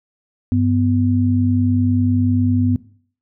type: tone pair together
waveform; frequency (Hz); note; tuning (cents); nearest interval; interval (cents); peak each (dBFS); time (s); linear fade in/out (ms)
sine; 98.8 / 249; G2 / B3; +14 / +14; octave + major third; 1600; -16; 0.52-2.76; 0
effects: noise-tail reverb RT60 0.5 s tail -19 dB re dry